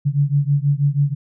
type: beating tone pair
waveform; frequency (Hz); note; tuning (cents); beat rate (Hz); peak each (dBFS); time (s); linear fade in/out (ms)
sine; 140.1 / 146.3; C#3 / D3; +19 / -6; 6.2; -17 / -18; 0.05-1.15; 20
effects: none